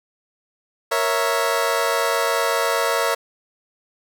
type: chord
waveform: 20% pulse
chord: A# diminished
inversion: none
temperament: equal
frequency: 466.2 / 554.4 / 659.3 Hz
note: A#4 / C#5 / E5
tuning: 0 / 0 / 0 cents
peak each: -18 dBFS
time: 0.91-3.15 s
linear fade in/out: 10 ms
effects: none